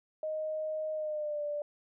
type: tone with pitch glide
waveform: sine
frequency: 622.3 to 588.4 Hz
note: D#5 to D5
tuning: 0 to +3 cents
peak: -32 dBFS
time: 0.23-1.62 s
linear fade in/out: 2 ms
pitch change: -97 cents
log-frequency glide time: 0.93-1.43 s
effects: none